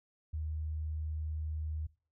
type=tone; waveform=sine; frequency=77.6 Hz; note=D#2; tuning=4 cents flat; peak=-34 dBFS; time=0.33-1.87 s; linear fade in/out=10 ms; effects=noise-tail reverb RT60 0.4 s tail -22 dB re dry